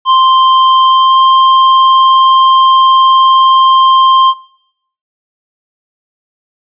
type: tone with pitch glide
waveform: square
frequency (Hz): 1046.5 to 1053.2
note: C6 to C6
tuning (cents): 0 to +11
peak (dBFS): -5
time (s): 0.05-4.34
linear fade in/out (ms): 50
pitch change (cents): +11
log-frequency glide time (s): 0.87-1.17
effects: noise-tail reverb RT60 0.7 s tail -19 dB re dry + resampled to 8000 Hz